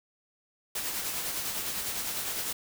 white noise with tremolo, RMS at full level -32 dBFS, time 0.75-2.53 s, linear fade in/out 5 ms, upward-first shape sine, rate 9.9 Hz, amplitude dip 35%, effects none

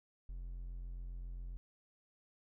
triangle tone, 43.71 Hz, F1, 2 cents sharp, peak -40 dBFS, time 0.29-1.57 s, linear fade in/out 0 ms, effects none

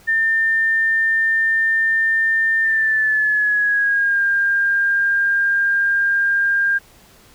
sine tone with pitch glide, 1800 to 1603.6 Hz, A6 to G6, +39 to +39 cents, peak -14 dBFS, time 0.07-6.79 s, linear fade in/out 20 ms, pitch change -200 cents, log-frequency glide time 2.61-4.22 s, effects pink hiss -49 dBFS RMS until 7.34 s

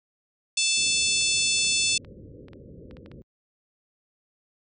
harmonic tone, 880 Hz, A5, in tune, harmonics 3 / 4 / 5 / 6 / 7 / 8 / 9 / 10, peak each -27 / -28 / -29 / -30 / -30 / -31 / -32 / -32 dBFS, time 0.57-1.98 s, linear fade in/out 5 ms
pink low-pass noise, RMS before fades -44 dBFS, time 0.77-3.22 s, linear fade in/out 0 ms, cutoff 550 Hz, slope 96 dB/octave
clicks, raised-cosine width 0.3 ms, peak -33 dBFS, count 12, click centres 1.211 / 1.393 / 1.589 / 1.646 / 1.893 / 2.048 / 2.484 / 2.533 / 2.911 / 2.969 / 3.061 / 3.116 s
effects high-pass 60 Hz 12 dB/octave

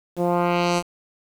10% pulse tone with low-pass filter sweep, 174.61 Hz, F3, in tune, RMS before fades -21 dBFS, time 0.16-0.83 s, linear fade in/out 50 ms, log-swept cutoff 430 to 10000 Hz, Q 1.2, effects 7-bit

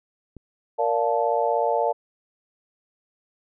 click, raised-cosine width 3 ms, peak -28 dBFS, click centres 0.367 s
sine chord, Bb major seventh, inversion none, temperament just, 466.2 / 582.7 / 699.2 / 874.1 Hz, Bb4 / D5 / F5 / A5, 0 / -14 / +2 / -12 cents, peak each -25 dBFS, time 0.78-1.93 s, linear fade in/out 20 ms
effects none

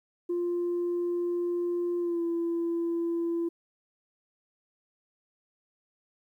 sine tone with pitch glide, 349.2 to 337.9 Hz, F4 to E4, 0 to +43 cents, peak -25 dBFS, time 0.29-3.49 s, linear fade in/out 10 ms, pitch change -57 cents, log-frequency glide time 1.99-2.22 s, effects tanh soft clip ceiling -24 dBFS + 11-bit

